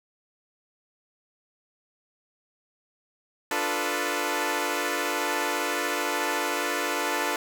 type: chord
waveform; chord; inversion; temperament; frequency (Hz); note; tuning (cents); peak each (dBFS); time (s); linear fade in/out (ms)
10% pulse; B half-diminished seventh; first; equal; 293.7 / 349.2 / 440 / 493.9; D4 / F4 / A4 / B4; 0 / 0 / 0 / 0; -23; 3.51-7.36; 2
effects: none